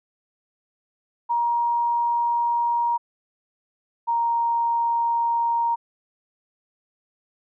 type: tone pair in turn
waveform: sine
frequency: 945 / 934.1 Hz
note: A#5 / A#5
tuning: +23 / +3 cents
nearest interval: unison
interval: 20 cents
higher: first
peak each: -19 dBFS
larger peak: neither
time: 1.29-2.98 / 4.07-5.76 s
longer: neither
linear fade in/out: 20 ms
effects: none